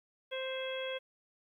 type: harmonic tone with a mistuned harmonic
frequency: 523.3 Hz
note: C5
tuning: in tune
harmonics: 1 / 2 / 3 / 4 / 5 / 6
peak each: -37 / -49 / -46 / -47 / -46 / -43 dBFS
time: 0.31-0.99 s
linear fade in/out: 20 ms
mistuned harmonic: 6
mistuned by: +88 cents
effects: 12-bit